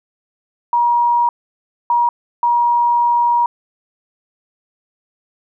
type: tone bursts at uneven times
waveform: sine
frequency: 953 Hz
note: A#5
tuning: 38 cents sharp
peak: -11 dBFS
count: 3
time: 0.73-1.29 / 1.9-2.09 / 2.43-3.46 s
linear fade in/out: 2 ms
effects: none